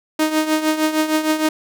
sawtooth tone with tremolo, 311.1 Hz, D#4, in tune, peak -9 dBFS, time 0.19-1.49 s, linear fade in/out 5 ms, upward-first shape triangle, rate 6.5 Hz, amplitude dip 75%, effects none

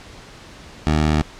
15% pulse tone, 76.7 Hz, D#2, 24 cents flat, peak -9 dBFS, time 0.87-1.22 s, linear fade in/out 0 ms, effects pink hiss -41 dBFS RMS until 1.39 s + low-pass 6000 Hz 12 dB/octave

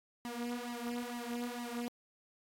sawtooth tone with flanger, 240.3 Hz, B3, 47 cents flat, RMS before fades -40 dBFS, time 0.25-1.88 s, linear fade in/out 0 ms, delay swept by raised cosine 1 to 4.6 ms, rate 2.2 Hz, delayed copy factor +0.75, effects AAC 64 kbps

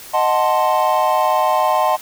triangle chord, D# diminished seventh, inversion none, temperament equal, 622.3 / 740 / 880 / 1046.5 Hz, D#5 / F#5 / A5 / C6, 0 / 0 / 0 / 0 cents, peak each -17 dBFS, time 0.13-1.97 s, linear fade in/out 20 ms, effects white hiss -37 dBFS RMS until 2.01 s

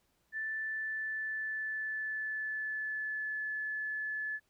sine tone with pitch glide, 1760 to 1725.8 Hz, A6 to A6, 0 to -34 cents, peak -34 dBFS, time 0.32-4.4 s, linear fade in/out 50 ms, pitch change -34 cents, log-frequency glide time 0.59-3.41 s, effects pink hiss -75 dBFS RMS until 4.49 s

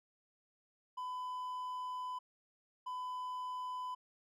triangle tone bursts at uneven times, 1004 Hz, B5, 28 cents sharp, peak -37 dBFS, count 2, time 0.97-2.19 / 2.86-3.95 s, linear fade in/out 10 ms, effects none

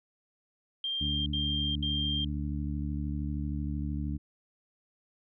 sine tone bursts, 3184 Hz, G7, 26 cents sharp, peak -30 dBFS, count 3, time 0.84-2.246 s, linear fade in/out 2 ms, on 420 ms, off 73 ms
harmonic tone, 73 Hz, D2, 10 cents flat, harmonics 1 / 2 / 3 / 4, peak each -33 / -36 / -38 / -39 dBFS, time 1-4.18 s, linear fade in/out 20 ms
effects none

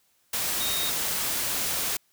sine tone in noise, 3729 Hz, A#7, in tune, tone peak -30 dBFS, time 0.6-0.9 s, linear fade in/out 5 ms, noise white, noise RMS -28 dBFS, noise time 0.33-1.97 s, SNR -5 dB, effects white hiss -67 dBFS RMS until 2.12 s

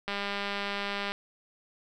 click train, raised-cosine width 0.3 ms, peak -17 dBFS, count 210, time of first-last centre 0.08-1.12 s, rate 201 Hz, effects none

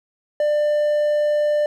triangle tone, 595 Hz, D5, 22 cents sharp, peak -14 dBFS, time 0.4-1.66 s, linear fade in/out 2 ms, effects none

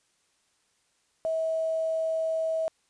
sine tone with quantisation, 645 Hz, E5, 38 cents flat, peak -25 dBFS, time 1.25-2.68 s, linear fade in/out 0 ms, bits 8, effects white hiss -70 dBFS RMS until 2.89 s + resampled to 22050 Hz

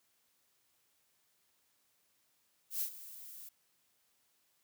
violet noise with ADSR envelope, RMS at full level -34 dBFS, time 2.7-3.49 s, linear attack 110 ms, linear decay 89 ms, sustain -16 dB, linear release 6 ms, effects white hiss -75 dBFS RMS until 4.63 s + high-pass 60 Hz 12 dB/octave

